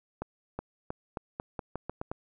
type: accelerating click train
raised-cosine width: 1 ms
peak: -20 dBFS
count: 10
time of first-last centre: 0.22-2.115 s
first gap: 370 ms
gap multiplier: 0.85
effects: none